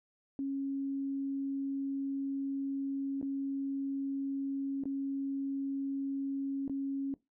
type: tone with dropouts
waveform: sine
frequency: 274.4 Hz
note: C#4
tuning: 17 cents flat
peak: -32 dBFS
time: 0.39-7.14 s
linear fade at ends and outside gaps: 1 ms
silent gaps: 3.214-3.227 / 4.837-4.855 / 6.679-6.696 s
effects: noise-tail reverb RT60 0.2 s tail -19 dB re dry